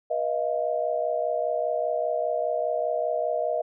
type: tone cluster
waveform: sine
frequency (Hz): 485.2 / 626 / 691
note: B4 / D#5 / F5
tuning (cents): -31 / +10 / -19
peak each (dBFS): -30 / -26 / -29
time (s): 0.1-3.62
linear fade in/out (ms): 10
effects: none